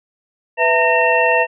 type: tone cluster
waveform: sine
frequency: 498.1 / 660 / 910 / 1840 / 2704 Hz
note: B4 / E5 / A#5 / A#6 / E7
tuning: +15 / +2 / -42 / -23 / +43 cents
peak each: -18 dBFS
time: 0.57-1.47 s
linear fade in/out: 50 ms
effects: none